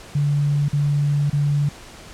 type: tone with dropouts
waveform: sine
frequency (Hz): 144.7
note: D3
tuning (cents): -25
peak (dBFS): -16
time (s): 0.15-1.69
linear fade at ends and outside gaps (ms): 5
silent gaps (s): 0.685-0.73 / 1.299-1.329
effects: pink hiss -41 dBFS RMS until 2.13 s + low-pass 9000 Hz 12 dB/octave